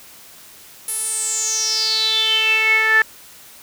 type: tone with band-pass filter sweep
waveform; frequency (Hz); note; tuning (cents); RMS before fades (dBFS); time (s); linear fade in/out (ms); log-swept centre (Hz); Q
sawtooth; 440; A4; 0; -18; 0.88-3.02; 2; 11000 to 1700; 9.3
effects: white hiss -43 dBFS RMS until 3.62 s